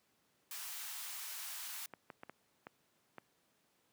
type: high-pass noise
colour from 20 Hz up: white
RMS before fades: -45 dBFS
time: 0.51-1.86 s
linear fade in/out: 2 ms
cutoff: 830 Hz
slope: 24 dB/octave
type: clicks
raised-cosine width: 0.5 ms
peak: -32 dBFS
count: 6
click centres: 1.937 / 2.102 / 2.234 / 2.296 / 2.669 / 3.183 s
effects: pink hiss -75 dBFS RMS until 3.92 s + high-pass 150 Hz 12 dB/octave